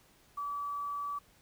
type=tone with quantisation; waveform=sine; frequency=1150 Hz; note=D6; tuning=37 cents flat; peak=-34 dBFS; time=0.37-1.19 s; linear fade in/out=10 ms; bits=10; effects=pink hiss -64 dBFS RMS until 1.41 s